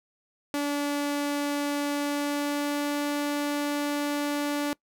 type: tone with pitch glide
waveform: sawtooth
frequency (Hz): 288.3 to 290.5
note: D4 to D4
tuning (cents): -32 to -19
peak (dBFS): -22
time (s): 0.54-4.73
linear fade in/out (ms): 0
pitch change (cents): +13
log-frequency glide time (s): 1.91-3.06
effects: noise-tail reverb RT60 0.1 s tail -23 dB re dry